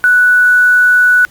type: tone with quantisation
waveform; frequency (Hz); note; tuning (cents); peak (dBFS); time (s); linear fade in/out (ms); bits
sine; 1480; F#6; 0; -5; 0.04-1.25; 0; 5
effects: pink hiss -44 dBFS RMS until 1.3 s + Opus 48 kbps